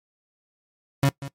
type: tone with echo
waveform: 35% pulse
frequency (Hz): 138.4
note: C#3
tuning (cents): -2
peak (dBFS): -14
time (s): 1.03-1.09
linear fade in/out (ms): 2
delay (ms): 190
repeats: 1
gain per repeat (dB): -15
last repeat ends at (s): 1.28
effects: noise-tail reverb RT60 0.1 s tail -20 dB re dry + MP3 64 kbps